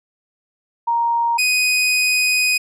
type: tone pair in turn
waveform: sine / sawtooth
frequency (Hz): 935 / 2496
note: A#5 / D#7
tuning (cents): +5 / +5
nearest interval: octave + perfect fourth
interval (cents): 1700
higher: second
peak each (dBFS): -15 / -11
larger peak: second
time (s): 0.87-1.38 / 1.38-2.58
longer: second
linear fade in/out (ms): 10
effects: low-pass 12000 Hz 12 dB/octave